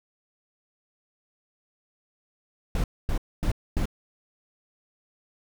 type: noise bursts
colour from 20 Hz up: brown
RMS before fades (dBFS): -24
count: 4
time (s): 2.75-3.856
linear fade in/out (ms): 2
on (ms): 89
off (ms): 250
effects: none